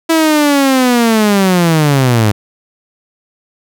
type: linear sweep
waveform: sawtooth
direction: down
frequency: 329.6 to 101.1 Hz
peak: -4 dBFS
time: 0.09-2.32 s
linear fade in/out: 10 ms
effects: none